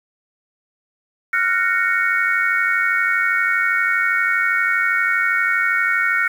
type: chord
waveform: sine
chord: Gb major seventh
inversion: third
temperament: just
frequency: 1387.5 / 1480 / 1850 / 2220 Hz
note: F6 / Gb6 / Bb6 / Db7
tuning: -12 / 0 / -14 / +2 cents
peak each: -21 dBFS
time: 1.33-6.28 s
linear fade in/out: 5 ms
effects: 7-bit